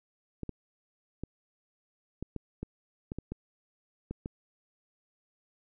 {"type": "clicks", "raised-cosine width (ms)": 3, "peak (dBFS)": -23, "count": 11, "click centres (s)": [0.433, 0.493, 1.236, 2.226, 2.363, 2.63, 3.119, 3.186, 3.32, 4.11, 4.259], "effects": []}